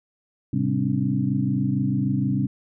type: tone cluster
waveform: sine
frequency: 110 / 134.1 / 198.6 / 263.4 / 290 Hz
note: A2 / C3 / G3 / C4 / D4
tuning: 0 / +43 / +23 / +12 / -22 cents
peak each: -31 / -24 / -25 / -27 / -29 dBFS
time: 0.53-2.47 s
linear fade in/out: 5 ms
effects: none